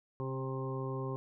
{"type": "harmonic tone with a mistuned harmonic", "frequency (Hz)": 132.2, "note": "C3", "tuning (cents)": 18, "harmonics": [1, 2, 3, 4, 6, 7, 8], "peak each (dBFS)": [-37, -44, -40, -45, -53, -51, -45], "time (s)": [0.2, 1.16], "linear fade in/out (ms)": 0, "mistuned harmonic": 2, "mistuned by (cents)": 21, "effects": []}